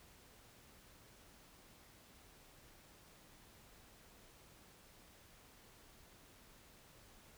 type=silence; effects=pink hiss -63 dBFS RMS until 7.37 s